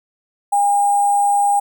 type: tone with sample-and-hold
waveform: sine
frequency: 810 Hz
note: G#5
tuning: 43 cents flat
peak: -12 dBFS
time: 0.52-1.6 s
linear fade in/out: 10 ms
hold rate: 8820 Hz
effects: none